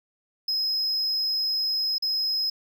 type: tone with dropouts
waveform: triangle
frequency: 5110 Hz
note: D#8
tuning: 45 cents sharp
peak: -22 dBFS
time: 0.48-2.5 s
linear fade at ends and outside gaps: 5 ms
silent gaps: 1.983-2.023 s
effects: none